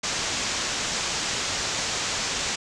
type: low-pass noise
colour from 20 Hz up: white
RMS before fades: -28 dBFS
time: 0.03-2.56 s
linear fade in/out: 10 ms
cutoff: 7400 Hz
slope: 48 dB/octave
effects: none